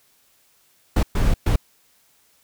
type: noise bursts at uneven times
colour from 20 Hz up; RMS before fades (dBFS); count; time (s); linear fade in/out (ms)
brown; -17; 3; 0.96-1.03 / 1.15-1.34 / 1.46-1.56; 5
effects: white hiss -60 dBFS RMS until 2.43 s